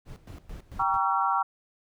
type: noise with tremolo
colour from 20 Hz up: brown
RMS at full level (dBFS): -41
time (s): 0.05-0.99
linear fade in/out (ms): 50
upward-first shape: square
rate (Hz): 4.5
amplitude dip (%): 80
type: chord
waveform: sine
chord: G diminished seventh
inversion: none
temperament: just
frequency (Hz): 784 / 940.8 / 1128.9 / 1354.7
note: G5 / Bb5 / Db6 / Fb6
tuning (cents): 0 / +16 / +31 / +47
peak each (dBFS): -28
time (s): 0.79-1.43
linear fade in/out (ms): 10
effects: none